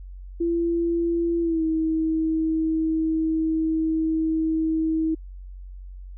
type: tone with pitch glide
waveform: sine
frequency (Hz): 338.4 to 319.4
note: E4 to D#4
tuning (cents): +45 to +45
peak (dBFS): -20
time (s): 0.4-5.15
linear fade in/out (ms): 10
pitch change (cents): -100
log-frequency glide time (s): 1.41-1.63
effects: added 46 Hz sine -36 dBFS peak until 6.17 s